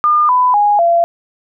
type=tone with pitch steps; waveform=sine; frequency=1209 / 999.2 / 825.8 / 682.5 Hz; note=D6 / B5 / G#5 / F5; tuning=+50 / +20 / -10 / -40 cents; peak=-8 dBFS; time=0.04-1.04 s; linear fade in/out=0 ms; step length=250 ms; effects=none